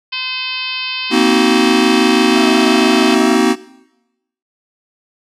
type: harmonic tone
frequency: 514 Hz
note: C5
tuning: 31 cents flat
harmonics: 2 / 3 / 4 / 5 / 6 / 7 / 8 / 9 / 10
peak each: -31 / -34 / -33 / -23 / -24 / -30 / -32 / -28 / -32 dBFS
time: 0.12-3.15 s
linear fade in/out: 10 ms
type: chord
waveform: square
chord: C half-diminished seventh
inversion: third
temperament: just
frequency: 235.5 / 261.6 / 314 / 376.7 Hz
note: Bb3 / C4 / Eb4 / Gb4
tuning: +18 / 0 / +16 / +31 cents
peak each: -16 dBFS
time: 1.1-3.56 s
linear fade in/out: 50 ms
type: tone with vibrato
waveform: 35% pulse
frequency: 661 Hz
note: E5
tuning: 5 cents sharp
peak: -21 dBFS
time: 2.35-3.36 s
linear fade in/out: 10 ms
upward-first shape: triangle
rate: 5.5 Hz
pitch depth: 56 cents each way
effects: noise-tail reverb RT60 0.9 s tail -19 dB re dry + low-pass 9000 Hz 12 dB/octave